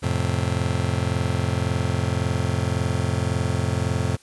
35% pulse chord, F major, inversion none, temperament just, 87.31 / 109.13 / 130.96 Hz, F2 / A2 / C3, 0 / -14 / +2 cents, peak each -24 dBFS, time 0.02-4.17 s, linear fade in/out 20 ms, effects white hiss -54 dBFS RMS until 4.22 s + resampled to 24000 Hz

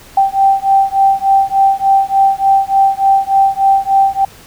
sine beating tone pair, 780 / 783.4 Hz, G5 / G5, -9 / -1 cents, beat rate 3.4 Hz, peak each -11 dBFS, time 0.17-4.25 s, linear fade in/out 5 ms, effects pink hiss -39 dBFS RMS until 4.46 s

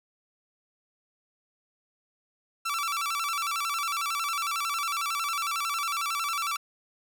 sawtooth tone with vibrato, 1244.5 Hz, D#6, in tune, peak -24 dBFS, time 2.65-6.57 s, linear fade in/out 10 ms, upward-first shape square, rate 11 Hz, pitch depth 130 cents each way, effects none

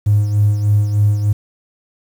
triangle tone with tremolo, 103.83 Hz, G#2, in tune, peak -5 dBFS, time 0.06-1.33 s, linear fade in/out 10 ms, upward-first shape sine, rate 3.3 Hz, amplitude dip 65%, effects tanh soft clip ceiling -6 dBFS + 7-bit

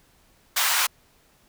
pink high-pass noise, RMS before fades -22 dBFS, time 0.56-0.87 s, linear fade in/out 10 ms, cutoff 920 Hz, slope 24 dB/octave, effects pink hiss -60 dBFS RMS until 1.48 s

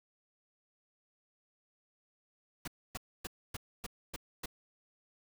pink noise bursts, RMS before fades -40 dBFS, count 7, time 2.65-4.459 s, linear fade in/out 5 ms, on 27 ms, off 270 ms, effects none

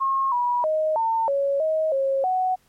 sine tone with pitch steps, 1079 / 971 / 624 / 903 / 557 / 631 / 542 / 743 Hz, C#6 / B5 / D#5 / A5 / C#5 / D#5 / C#5 / F#5, -47 / -30 / +5 / +45 / +8 / +24 / -39 / +7 cents, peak -19 dBFS, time 0-2.56 s, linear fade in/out 20 ms, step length 320 ms, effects pink hiss -62 dBFS RMS until 2.68 s + MP3 64 kbps

